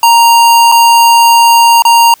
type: tone with dropouts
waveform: square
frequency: 932 Hz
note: A#5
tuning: 1 cent flat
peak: -3 dBFS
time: 0.03-2.14 s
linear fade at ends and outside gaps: 2 ms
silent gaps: 0.717-0.721 / 1.822-1.851 s
effects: white hiss -42 dBFS RMS until 2.2 s